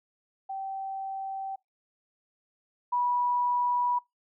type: tone pair in turn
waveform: sine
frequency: 775 / 976.4 Hz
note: G5 / B5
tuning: -20 / -20 cents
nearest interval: major third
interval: 400 cents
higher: second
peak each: -32 / -24 dBFS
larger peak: second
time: 0.49-1.56 / 2.92-3.99 s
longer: neither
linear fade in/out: 10 ms
effects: noise-tail reverb RT60 0.2 s tail -25 dB re dry